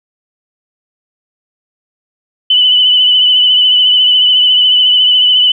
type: tone with vibrato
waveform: sine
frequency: 2996 Hz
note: F#7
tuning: 21 cents sharp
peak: -5 dBFS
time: 2.5-5.52 s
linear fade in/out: 5 ms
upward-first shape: triangle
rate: 14 Hz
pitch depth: 39 cents each way
effects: none